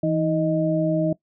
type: tone cluster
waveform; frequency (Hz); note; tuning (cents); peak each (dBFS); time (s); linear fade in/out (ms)
sine; 164.4 / 317.9 / 623; E3 / D#4 / D#5; -4 / +37 / +2; -23; 0.03-1.13; 5
effects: noise-tail reverb RT60 0.1 s tail -19 dB re dry